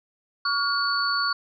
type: tone cluster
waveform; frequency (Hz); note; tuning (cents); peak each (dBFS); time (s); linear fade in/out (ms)
sine; 1132 / 1422 / 4467; C#6 / F6 / C#8; +36 / +31 / +12; -26; 0.45-1.33; 5
effects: none